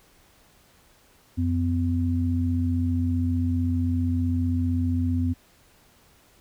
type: tone pair together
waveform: sine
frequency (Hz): 89.5 / 253.1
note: F2 / B3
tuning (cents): +43 / +43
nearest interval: octave + tritone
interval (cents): 1800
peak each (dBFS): -23 / -25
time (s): 1.37-5.34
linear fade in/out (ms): 20
effects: pink hiss -58 dBFS RMS until 6.4 s